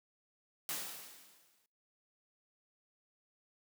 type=noise with exponential decay; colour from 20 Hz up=white; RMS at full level=-37 dBFS; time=0.69-1.66 s; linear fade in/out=1 ms; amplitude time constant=210 ms; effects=noise-tail reverb RT60 0.5 s tail -24 dB re dry + high-pass 150 Hz 12 dB/octave